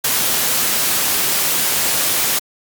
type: noise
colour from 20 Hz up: white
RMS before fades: -17 dBFS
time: 0.04-2.39 s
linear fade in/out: 5 ms
effects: high-pass 100 Hz 12 dB/octave + Opus 48 kbps